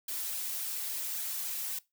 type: noise with flanger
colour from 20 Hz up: blue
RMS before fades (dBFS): -36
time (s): 0.08-1.79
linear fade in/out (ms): 5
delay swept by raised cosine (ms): 1.2 to 4.6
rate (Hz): 3.6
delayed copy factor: +0.75
effects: noise-tail reverb RT60 0.2 s tail -20 dB re dry